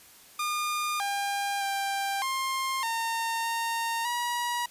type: tone with pitch steps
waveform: sawtooth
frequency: 1212 / 802 / 791 / 1061 / 914 / 920 / 962 Hz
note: D#6 / G5 / G5 / C6 / A#5 / A#5 / B5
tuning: -46 / +39 / +15 / +24 / -34 / -23 / -46 cents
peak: -24 dBFS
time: 0.39-4.66 s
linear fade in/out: 5 ms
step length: 610 ms
effects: white hiss -53 dBFS RMS until 4.7 s + resampled to 32000 Hz